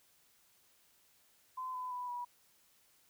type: tone with pitch steps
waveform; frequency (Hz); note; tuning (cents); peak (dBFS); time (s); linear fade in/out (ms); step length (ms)
sine; 1025 / 1007.4 / 990.1 / 973.1; C6 / B5 / B5 / B5; -36 / +34 / +4 / -26; -38; 1.57-2.25; 10; 170
effects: white hiss -69 dBFS RMS until 3.09 s